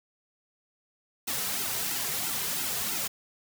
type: noise with flanger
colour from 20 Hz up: white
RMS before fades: -31 dBFS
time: 1.27-3.08 s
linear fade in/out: 10 ms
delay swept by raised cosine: 1.7 to 3.6 ms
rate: 3 Hz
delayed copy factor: -0.85
effects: none